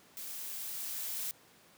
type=noise with level ramp; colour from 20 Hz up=blue; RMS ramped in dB=-43 to -37 dBFS; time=0.17-1.31 s; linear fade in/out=0 ms; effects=pink hiss -61 dBFS RMS until 1.77 s + high-pass 150 Hz 12 dB/octave